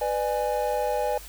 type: chord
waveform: triangle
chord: G# diminished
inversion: first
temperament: just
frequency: 498.4 / 598 / 830.6 Hz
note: B4 / D5 / G#5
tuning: +16 / +31 / 0 cents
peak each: -26 dBFS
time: 0.01-1.18 s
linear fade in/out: 5 ms
effects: added 50 Hz sine -44 dBFS peak until 1.28 s + white hiss -45 dBFS RMS until 1.28 s